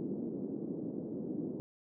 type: band-pass noise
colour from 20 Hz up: pink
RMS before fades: -39 dBFS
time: 0-1.6 s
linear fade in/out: 0 ms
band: 200 to 370 Hz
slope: 24 dB/octave
effects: none